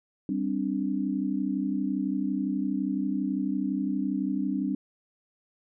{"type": "chord", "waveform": "sine", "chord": "G suspended fourth", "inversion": "none", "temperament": "equal", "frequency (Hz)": [196, 261.6, 293.7], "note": ["G3", "C4", "D4"], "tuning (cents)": [0, 0, 0], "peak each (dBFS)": -30, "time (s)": [0.29, 4.75], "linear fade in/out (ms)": 2, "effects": []}